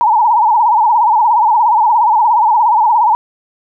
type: tone with vibrato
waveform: sine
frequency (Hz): 903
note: A5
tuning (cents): +45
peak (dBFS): -7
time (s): 0.01-3.15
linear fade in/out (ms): 0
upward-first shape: sine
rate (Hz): 17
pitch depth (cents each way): 130
effects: none